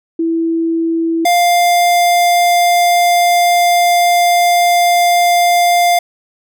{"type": "tone pair in turn", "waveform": ["sine", "square"], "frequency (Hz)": [329.6, 700.2], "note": ["E4", "F5"], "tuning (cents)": [0, 4], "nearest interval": "octave + minor second", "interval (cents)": 1304, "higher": "second", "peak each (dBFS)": [-12, -9], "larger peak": "second", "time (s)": [[0.19, 1.25], [1.25, 5.99]], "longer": "second", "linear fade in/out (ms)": 5, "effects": []}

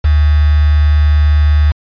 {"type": "tone with quantisation", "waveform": "sine", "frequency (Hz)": 74.6, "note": "D2", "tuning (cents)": 28, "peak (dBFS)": -6, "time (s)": [0.04, 1.72], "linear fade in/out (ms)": 10, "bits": 4, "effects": ["resampled to 11025 Hz"]}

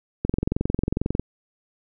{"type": "click train", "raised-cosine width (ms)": 3, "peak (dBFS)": -9, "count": 22, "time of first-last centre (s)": [0.25, 1.196], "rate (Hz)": 22.2, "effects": []}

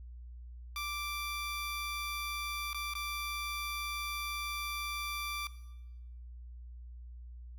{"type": "tone with dropouts", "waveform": "15% pulse", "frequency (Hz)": 1174, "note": "D6", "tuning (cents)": -1, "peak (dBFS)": -30, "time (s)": [0.76, 5.47], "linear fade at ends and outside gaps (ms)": 1, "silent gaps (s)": [[2.731, 2.745], [2.937, 2.952]], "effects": ["noise-tail reverb RT60 1.0 s tail -17 dB re dry", "added 60 Hz sine -45 dBFS peak until 7.58 s"]}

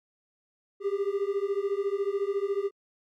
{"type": "beating tone pair", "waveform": "triangle", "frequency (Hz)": [392, 406], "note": ["G4", "G#4"], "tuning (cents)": [0, -39], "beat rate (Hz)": 14, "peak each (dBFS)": -27, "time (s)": [0.8, 2.71], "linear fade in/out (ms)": 50, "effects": ["MP3 64 kbps"]}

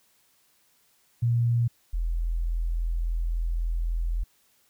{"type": "tone pair in turn", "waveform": "sine", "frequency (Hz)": [118.3, 41.83], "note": ["A#2", "E1"], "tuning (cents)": [26, 26], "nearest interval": "octave + tritone", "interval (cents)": 1800, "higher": "first", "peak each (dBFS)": [-20, -24], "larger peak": "first", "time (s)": [[1.22, 1.68], [1.93, 4.24]], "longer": "second", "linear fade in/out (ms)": 10, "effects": ["white hiss -65 dBFS RMS until 4.69 s"]}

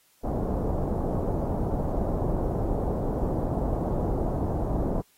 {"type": "low-pass noise", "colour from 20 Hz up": "pink", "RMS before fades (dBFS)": -27, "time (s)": [0.23, 5.02], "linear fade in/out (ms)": 20, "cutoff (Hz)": 760, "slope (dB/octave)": 24, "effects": ["white hiss -63 dBFS RMS until 5.17 s", "AAC 48 kbps"]}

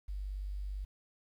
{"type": "tone with quantisation", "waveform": "sine", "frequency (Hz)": 49, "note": "G1", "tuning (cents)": 0, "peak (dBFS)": -36, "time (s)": [0.08, 0.85], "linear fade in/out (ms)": 10, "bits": 11, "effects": []}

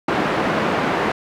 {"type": "band-pass noise", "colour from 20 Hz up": "pink", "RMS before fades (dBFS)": -20, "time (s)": [0.08, 1.12], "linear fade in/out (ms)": 5, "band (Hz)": [220, 1800], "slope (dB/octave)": 12, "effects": []}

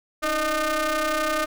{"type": "ring-modulated tone", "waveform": "sawtooth", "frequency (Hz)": 301.7, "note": "D4", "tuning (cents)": 47, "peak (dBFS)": -15, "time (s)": [0.22, 1.46], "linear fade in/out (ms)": 20, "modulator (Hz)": 921, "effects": []}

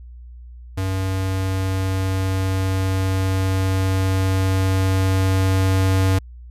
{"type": "tone with level ramp", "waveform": "square", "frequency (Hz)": 95, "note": "F#2", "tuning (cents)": 46, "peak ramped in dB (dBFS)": [-21, -15], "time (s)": [0.77, 6.19], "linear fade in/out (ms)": 10, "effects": ["added 60 Hz sine -36 dBFS peak until 6.5 s", "resampled to 32000 Hz"]}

